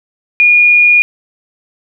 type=tone; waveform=sine; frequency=2436 Hz; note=D#7; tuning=37 cents flat; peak=-4 dBFS; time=0.4-1.02 s; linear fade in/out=0 ms; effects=none